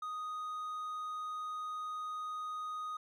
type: tone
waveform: triangle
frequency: 1244.5 Hz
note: D#6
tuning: in tune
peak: -36 dBFS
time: 0.02-2.97 s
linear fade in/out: 5 ms
effects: none